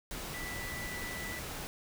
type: tone in noise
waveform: sine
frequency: 1975.5 Hz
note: B6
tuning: in tune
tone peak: -41 dBFS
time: 0.34-1.39 s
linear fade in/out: 0 ms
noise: pink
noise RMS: -41 dBFS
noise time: 0.11-1.67 s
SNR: -3 dB
effects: none